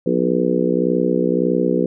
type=harmonic tone with a mistuned harmonic; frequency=61.74 Hz; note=B1; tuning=in tune; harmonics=3 / 4 / 5 / 6 / 7 / 8; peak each=-22 / -22 / -22 / -22 / -22 / -22 dBFS; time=0.06-1.86 s; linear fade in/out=5 ms; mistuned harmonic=3; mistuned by=-70 cents; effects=none